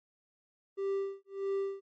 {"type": "tone with tremolo", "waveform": "triangle", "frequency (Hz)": 392.5, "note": "G4", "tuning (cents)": 2, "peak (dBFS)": -27, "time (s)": [0.77, 1.81], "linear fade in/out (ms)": 20, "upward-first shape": "sine", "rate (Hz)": 1.6, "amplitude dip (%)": 100, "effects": ["MP3 32 kbps"]}